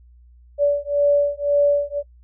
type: beating tone pair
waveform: sine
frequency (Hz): 575 / 576.9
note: D5 / D5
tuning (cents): -37 / -31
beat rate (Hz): 1.9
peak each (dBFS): -18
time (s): 0.58-2.03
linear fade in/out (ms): 50
effects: noise-tail reverb RT60 0.1 s tail -20 dB re dry + added 60 Hz sine -46 dBFS peak until 2.23 s